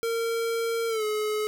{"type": "tone with pitch glide", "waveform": "square", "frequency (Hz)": [459.3, 426.1], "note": ["A#4", "G#4"], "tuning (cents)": [-26, 44], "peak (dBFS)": -26, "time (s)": [0.03, 1.47], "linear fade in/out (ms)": 0, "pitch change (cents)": -130, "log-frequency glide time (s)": [0.88, 1.04], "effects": []}